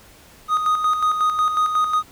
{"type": "tone with tremolo", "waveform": "triangle", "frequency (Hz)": 1244.5, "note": "D#6", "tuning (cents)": 0, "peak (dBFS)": -13, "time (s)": [0.48, 2.03], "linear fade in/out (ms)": 50, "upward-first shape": "square", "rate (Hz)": 5.5, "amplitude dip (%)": 50, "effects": ["pink hiss -48 dBFS RMS until 2.11 s"]}